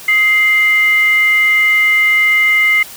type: tone with frequency modulation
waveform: sine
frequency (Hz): 2093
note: C7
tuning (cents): 0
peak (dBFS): -8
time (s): 0.08-2.83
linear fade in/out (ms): 5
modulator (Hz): 831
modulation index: 0.29
effects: white hiss -33 dBFS RMS until 2.96 s